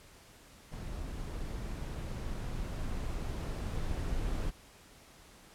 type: noise with level ramp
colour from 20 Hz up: brown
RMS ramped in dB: -40 to -34 dBFS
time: 0.71-4.51 s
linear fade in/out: 20 ms
effects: pink hiss -57 dBFS RMS until 5.54 s + low-pass 12000 Hz 12 dB/octave